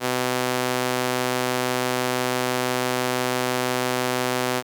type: tone with high-pass filter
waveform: sawtooth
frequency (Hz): 126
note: B2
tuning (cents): +35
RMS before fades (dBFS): -24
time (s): 0-4.63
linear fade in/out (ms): 50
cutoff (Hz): 350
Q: 0.65
effects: none